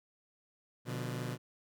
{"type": "chord", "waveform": "sawtooth", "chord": "B diminished", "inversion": "none", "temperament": "just", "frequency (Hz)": [123.47, 148.16, 177.8], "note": ["B2", "D3", "F3"], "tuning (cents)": [0, 16, 31], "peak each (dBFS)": [-34, -38, -40], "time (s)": [0.85, 1.38], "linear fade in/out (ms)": 50, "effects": []}